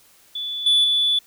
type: tone with level steps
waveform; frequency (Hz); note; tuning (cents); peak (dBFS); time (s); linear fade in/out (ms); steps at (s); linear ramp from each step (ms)
sine; 3460; A7; -30; -25 / -11 / -15; 0.35-1.19; 5; 0.66 / 0.84; 5
effects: tanh soft clip ceiling -12 dBFS + white hiss -54 dBFS RMS until 1.26 s